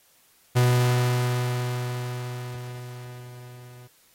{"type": "tone with level ramp", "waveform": "45% pulse", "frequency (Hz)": 123.47, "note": "B2", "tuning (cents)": 0, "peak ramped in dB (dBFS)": [-16, -44], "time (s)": [0.55, 3.88], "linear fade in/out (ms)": 20, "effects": ["white hiss -60 dBFS RMS until 4.14 s", "AAC 48 kbps"]}